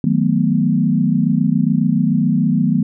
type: chord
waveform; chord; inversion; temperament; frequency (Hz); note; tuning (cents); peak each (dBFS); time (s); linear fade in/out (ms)
sine; B dominant seventh; first; equal with one note detuned; 157.46 / 185 / 220 / 246.9; D#3 / F#3 / A3 / B3; +21 / 0 / 0 / 0; -18; 0.04-2.83; 2
effects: none